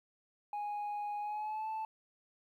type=tone with pitch glide; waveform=sine; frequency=828 to 877.2 Hz; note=G#5 to A5; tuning=-5 to -6 cents; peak=-33 dBFS; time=0.53-1.85 s; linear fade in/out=2 ms; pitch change=+99 cents; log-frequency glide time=1.2-1.69 s; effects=tanh soft clip ceiling -35 dBFS + 12-bit